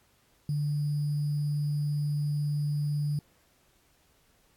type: tone with sample-and-hold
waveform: sine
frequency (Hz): 147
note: D3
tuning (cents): +2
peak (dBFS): -26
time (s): 0.49-3.19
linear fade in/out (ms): 2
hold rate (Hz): 4900
effects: pink hiss -66 dBFS RMS until 4.56 s + AAC 64 kbps